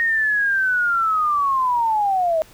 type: linear sweep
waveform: sine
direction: down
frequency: 1864.7 to 622.3 Hz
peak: -16 dBFS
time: 0-2.42 s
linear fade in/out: 0 ms
effects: pink hiss -48 dBFS RMS until 2.53 s